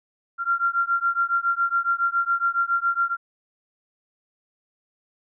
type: beating tone pair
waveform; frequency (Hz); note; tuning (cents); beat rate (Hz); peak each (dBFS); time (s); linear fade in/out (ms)
sine; 1377 / 1384.2; F6 / F6; -25 / -16; 7.2; -23; 0.38-3.17; 50
effects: none